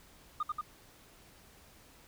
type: tone with echo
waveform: sine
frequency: 1222 Hz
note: D#6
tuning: 32 cents flat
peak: -28 dBFS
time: 0.4-0.43 s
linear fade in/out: 5 ms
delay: 91 ms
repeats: 2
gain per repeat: -2 dB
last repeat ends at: 0.612 s
effects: tanh soft clip ceiling -28 dBFS + pink hiss -59 dBFS RMS until 2.07 s